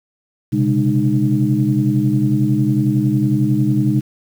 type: tone cluster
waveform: sine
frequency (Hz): 126.3 / 137.3 / 206.7 / 305.9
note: B2 / C#3 / G#3 / D#4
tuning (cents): +39 / -16 / -8 / -29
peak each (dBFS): -18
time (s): 0.52-4.01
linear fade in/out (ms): 20
effects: tanh soft clip ceiling -2 dBFS + 7-bit